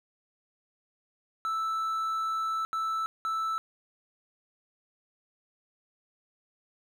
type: tone bursts at uneven times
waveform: triangle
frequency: 1318 Hz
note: E6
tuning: 1 cent flat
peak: -26 dBFS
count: 3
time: 1.45-2.65 / 2.73-3.06 / 3.25-3.58 s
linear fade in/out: 0 ms
effects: none